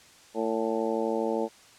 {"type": "harmonic tone with a mistuned harmonic", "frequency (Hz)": 112.5, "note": "A2", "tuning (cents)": 39, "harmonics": [2, 3, 4, 5, 6, 7, 8], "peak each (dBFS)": [-33, -32, -30, -32, -39, -38, -36], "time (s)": [0.34, 1.49], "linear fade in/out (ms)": 50, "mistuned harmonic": 8, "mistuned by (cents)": -43, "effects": ["white hiss -54 dBFS RMS until 1.78 s", "low-pass 8000 Hz 12 dB/octave"]}